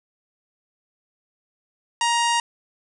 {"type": "harmonic tone", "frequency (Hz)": 940, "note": "A#5", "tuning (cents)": 14, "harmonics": [1, 2, 3, 4, 5, 6, 7, 8, 9, 10], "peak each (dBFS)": [-20, -27, -26, -33, -34, -33, -33, -35, -36, -37], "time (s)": [2.01, 2.4], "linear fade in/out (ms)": 2, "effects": []}